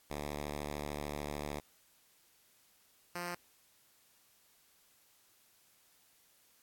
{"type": "tone pair in turn", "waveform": "5% pulse", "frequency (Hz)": [73.42, 175.33], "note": ["D2", "F3"], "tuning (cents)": [0, 7], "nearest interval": "octave + minor third", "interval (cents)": 1507, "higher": "second", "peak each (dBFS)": [-27, -27], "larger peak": "neither", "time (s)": [[0.1, 1.6], [3.15, 3.35]], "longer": "first", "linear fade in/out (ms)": 5, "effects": ["white hiss -68 dBFS RMS until 6.62 s", "AAC 64 kbps"]}